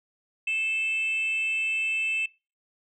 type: tone with frequency modulation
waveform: sine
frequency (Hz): 2634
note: E7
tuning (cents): -2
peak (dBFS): -23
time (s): 0.47-2.26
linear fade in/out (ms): 5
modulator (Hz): 465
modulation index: 0.33
effects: noise-tail reverb RT60 0.3 s tail -23 dB re dry + tanh soft clip ceiling -21 dBFS